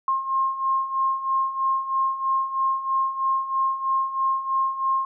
sine beating tone pair, 1065 / 1068.1 Hz, C6 / C6, +30 / +35 cents, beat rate 3.1 Hz, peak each -27 / -22 dBFS, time 0.08-5.05 s, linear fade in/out 2 ms, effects none

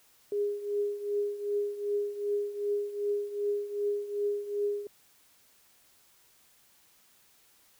sine tone with tremolo, 410 Hz, G#4, 22 cents flat, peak -25 dBFS, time 0.32-4.87 s, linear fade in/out 2 ms, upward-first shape triangle, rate 2.6 Hz, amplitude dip 80%, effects white hiss -63 dBFS RMS until 7.79 s

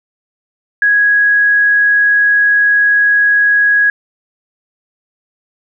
sine tone, 1661.2 Hz, G#6, in tune, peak -7 dBFS, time 0.82-3.9 s, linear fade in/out 2 ms, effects none

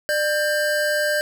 square tone pair together, 598.2 / 1585 Hz, D5 / G6, +32 / +19 cents, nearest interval octave + perfect fourth, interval 1687 cents, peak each -22 / -23 dBFS, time 0.09-1.21 s, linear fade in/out 0 ms, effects none

